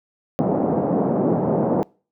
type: band-pass noise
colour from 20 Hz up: pink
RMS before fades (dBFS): -20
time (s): 0.39-1.83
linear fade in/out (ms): 0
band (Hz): 160 to 740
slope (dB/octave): 24
effects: noise-tail reverb RT60 0.4 s tail -26 dB re dry